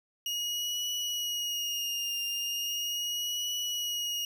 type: tone with vibrato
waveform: 30% pulse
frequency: 2869 Hz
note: F7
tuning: 46 cents sharp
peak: -28 dBFS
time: 0.26-4.25 s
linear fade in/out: 2 ms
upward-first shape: triangle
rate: 0.38 Hz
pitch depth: 42 cents each way
effects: none